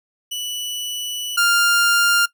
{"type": "tone pair in turn", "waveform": "sawtooth", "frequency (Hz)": [2960, 1399.7], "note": ["F#7", "F6"], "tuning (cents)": [0, 3], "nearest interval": "octave + minor second", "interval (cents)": 1297, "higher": "first", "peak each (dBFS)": [-21, -10], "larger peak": "second", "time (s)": [[0.31, 1.37], [1.37, 2.26]], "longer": "first", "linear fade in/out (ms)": 10, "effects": ["noise-tail reverb RT60 0.1 s tail -19 dB re dry"]}